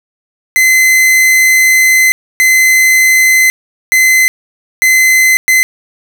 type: tone bursts at uneven times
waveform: 45% pulse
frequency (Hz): 2048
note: C7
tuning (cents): -38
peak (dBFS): -5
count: 5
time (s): 0.56-2.12 / 2.4-3.5 / 3.92-4.28 / 4.82-5.37 / 5.48-5.63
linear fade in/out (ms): 0
effects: none